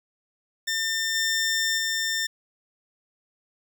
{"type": "tone with level steps", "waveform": "15% pulse", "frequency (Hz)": 1800, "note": "A6", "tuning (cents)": 39, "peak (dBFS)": [-18, -16, -18], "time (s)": [0.67, 2.27], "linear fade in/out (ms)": 10, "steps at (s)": [1.14, 1.77], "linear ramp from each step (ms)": 20, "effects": []}